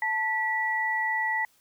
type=tone pair together; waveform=sine; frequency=880 / 1950.6 Hz; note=A5 / B6; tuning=0 / -22 cents; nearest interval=octave + major second; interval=1378 cents; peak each=-29 / -26 dBFS; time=0.02-1.45 s; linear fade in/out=2 ms; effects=white hiss -64 dBFS RMS until 1.6 s